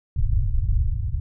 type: low-pass noise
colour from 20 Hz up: pink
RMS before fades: -21 dBFS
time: 0.16-1.2 s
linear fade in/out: 2 ms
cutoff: 120 Hz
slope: 48 dB/octave
effects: none